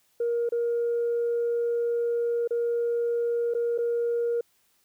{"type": "tone with dropouts", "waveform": "sine", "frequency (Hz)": 471.4, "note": "A#4", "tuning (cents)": 19, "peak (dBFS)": -22, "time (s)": [0.2, 4.41], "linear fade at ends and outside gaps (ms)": 5, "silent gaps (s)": [[0.491, 0.521], [2.476, 2.507], [3.539, 3.548], [3.779, 3.785]], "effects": ["tanh soft clip ceiling -20 dBFS", "white hiss -67 dBFS RMS until 4.84 s"]}